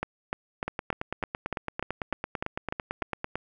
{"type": "two click trains", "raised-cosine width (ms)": 0.5, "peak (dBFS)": [-14, -15], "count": [11, 25], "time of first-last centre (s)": [[0.03, 3.024], [0.68, 3.356]], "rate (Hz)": [3.34, 8.97], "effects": []}